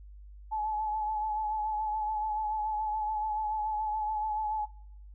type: tone with vibrato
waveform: sine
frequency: 857 Hz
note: A5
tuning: 46 cents flat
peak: -29 dBFS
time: 0.51-4.66 s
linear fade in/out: 20 ms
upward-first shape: sine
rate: 7 Hz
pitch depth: 34 cents each way
effects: noise-tail reverb RT60 0.8 s tail -22 dB re dry + added 50 Hz sine -46 dBFS peak until 5.14 s